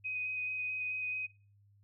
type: tone with vibrato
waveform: sine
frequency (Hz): 2508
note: D#7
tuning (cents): +13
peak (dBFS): -34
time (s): 0.04-1.27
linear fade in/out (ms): 20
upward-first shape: square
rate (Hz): 4.6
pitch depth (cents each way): 8
effects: noise-tail reverb RT60 0.4 s tail -23 dB re dry + added 101 Hz sine -62 dBFS peak until 1.83 s